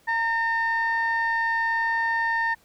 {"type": "tone pair together", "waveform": "sine", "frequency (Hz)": [919, 1818], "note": ["A#5", "A#6"], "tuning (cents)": [-25, -44], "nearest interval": "octave", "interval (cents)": 1181, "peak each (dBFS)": [-24, -22], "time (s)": [0.07, 2.55], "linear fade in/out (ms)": 20, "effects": ["tanh soft clip ceiling -17 dBFS", "pink hiss -60 dBFS RMS until 2.64 s"]}